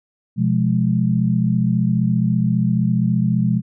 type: chord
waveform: sine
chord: F diminished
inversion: second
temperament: just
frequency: 125.72 / 174.61 / 209.5 Hz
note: Cb3 / F3 / Ab3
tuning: +31 / 0 / +15 cents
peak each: -19 dBFS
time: 0.36-3.62 s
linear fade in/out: 50 ms
effects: none